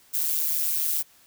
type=noise with amplitude modulation; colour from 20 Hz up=violet; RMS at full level=-22 dBFS; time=0.13-1.03 s; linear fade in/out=20 ms; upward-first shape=sine; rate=156 Hz; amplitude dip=75%; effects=white hiss -57 dBFS RMS until 1.26 s